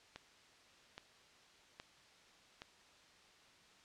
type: click train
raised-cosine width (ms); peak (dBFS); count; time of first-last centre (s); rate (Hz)
0.2; -30; 4; 0.16-2.619; 1.22
effects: white hiss -64 dBFS RMS until 3.84 s + low-pass 5000 Hz 12 dB/octave